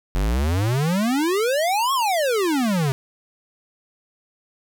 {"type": "exponential two-way sweep", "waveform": "square", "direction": "up then down", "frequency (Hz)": [43.65, 1122, 129], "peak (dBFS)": -19, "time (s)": [0.15, 2.92], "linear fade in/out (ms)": 0, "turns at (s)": 1.93, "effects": []}